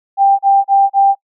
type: tone bursts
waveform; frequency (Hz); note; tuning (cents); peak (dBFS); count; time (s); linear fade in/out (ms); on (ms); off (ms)
sine; 790; G5; +13; -6; 4; 0.17-1.152; 50; 220; 34
effects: noise-tail reverb RT60 0.1 s tail -24 dB re dry